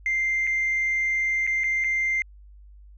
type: tone with dropouts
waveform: sine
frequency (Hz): 2093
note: C7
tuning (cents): 0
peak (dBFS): -20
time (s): 0.06-2.22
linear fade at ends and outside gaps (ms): 1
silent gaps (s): 0.469-0.473 / 1.467-1.474 / 1.636-1.641 / 1.84-1.844
effects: tanh soft clip ceiling -18 dBFS + added 50 Hz sine -45 dBFS peak until 2.97 s